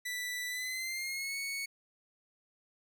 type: tone with pitch glide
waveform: sawtooth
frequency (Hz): 1975.5 to 2217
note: B6 to C#7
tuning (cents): 0 to 0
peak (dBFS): -32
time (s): 0.05-1.66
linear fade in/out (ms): 10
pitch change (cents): +200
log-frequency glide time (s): 0.48-1.37
effects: none